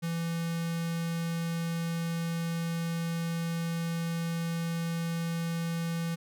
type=tone with notch filter; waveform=square; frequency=167.1 Hz; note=E3; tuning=24 cents sharp; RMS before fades=-32 dBFS; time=0.02-6.16 s; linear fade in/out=20 ms; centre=670 Hz; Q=1.2; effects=none